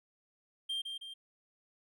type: tone with echo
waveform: triangle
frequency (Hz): 3179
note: G7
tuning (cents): +24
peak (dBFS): -32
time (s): 0.69-0.82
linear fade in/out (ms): 10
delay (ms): 160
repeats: 2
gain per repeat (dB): -5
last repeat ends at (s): 1.14
effects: none